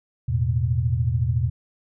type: chord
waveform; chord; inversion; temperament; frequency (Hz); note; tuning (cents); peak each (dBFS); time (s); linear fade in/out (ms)
sine; E suspended fourth; none; just; 82.41 / 109.88 / 123.61; E2 / A2 / B2; 0 / -2 / +2; -25 / -24 / -22; 0.28-1.5; 10
effects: none